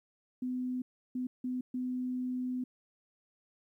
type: tone bursts at uneven times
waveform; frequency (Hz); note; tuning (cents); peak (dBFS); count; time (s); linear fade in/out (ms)
sine; 252.3; B3; +37; -32; 4; 0.42-0.82 / 1.15-1.27 / 1.44-1.61 / 1.74-2.64; 5
effects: 12-bit